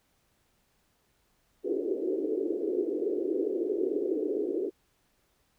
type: band-pass noise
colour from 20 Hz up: white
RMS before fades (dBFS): -30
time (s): 1.63-4.71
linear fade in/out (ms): 50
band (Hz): 320 to 430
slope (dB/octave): 48
effects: pink hiss -71 dBFS RMS until 5.58 s